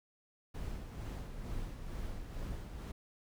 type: noise with tremolo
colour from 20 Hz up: brown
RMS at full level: -40 dBFS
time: 0.54-2.92 s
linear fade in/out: 10 ms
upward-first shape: sine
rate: 2.2 Hz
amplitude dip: 45%
effects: none